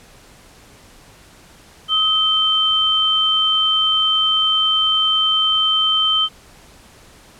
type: tone pair together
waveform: sine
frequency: 1267 / 3105 Hz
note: D#6 / G7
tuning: +31 / -17 cents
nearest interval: octave + major third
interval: 1552 cents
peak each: -22 / -14 dBFS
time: 1.88-6.29 s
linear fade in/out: 50 ms
effects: pink hiss -46 dBFS RMS until 7.39 s + low-pass 11000 Hz 12 dB/octave